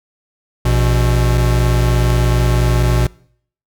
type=tone pair together; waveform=square; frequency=57.11 / 121.1 Hz; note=A#1 / B2; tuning=-35 / -34 cents; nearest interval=octave + minor second; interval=1301 cents; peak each=-15 dBFS; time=0.65-3.07 s; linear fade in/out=5 ms; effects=noise-tail reverb RT60 0.6 s tail -23 dB re dry